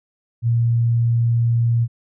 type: tone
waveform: sine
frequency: 117.2 Hz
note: A#2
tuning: 10 cents sharp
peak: -14 dBFS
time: 0.42-1.88 s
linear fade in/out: 50 ms
effects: none